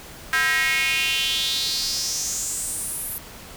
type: tone with high-pass filter sweep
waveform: square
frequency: 145.3 Hz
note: D3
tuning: 18 cents flat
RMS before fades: -24 dBFS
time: 0.33-3.18 s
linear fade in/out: 0 ms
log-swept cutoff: 1600 to 12000 Hz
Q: 4.4
effects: pink hiss -41 dBFS RMS until 3.56 s